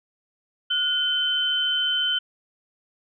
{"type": "tone pair together", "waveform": "sine", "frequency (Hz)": [1447, 3073], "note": ["F#6", "G7"], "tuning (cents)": [-39, -35], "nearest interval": "octave + minor second", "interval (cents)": 1304, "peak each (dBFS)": [-28, -21], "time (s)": [0.7, 2.19], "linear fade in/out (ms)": 10, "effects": []}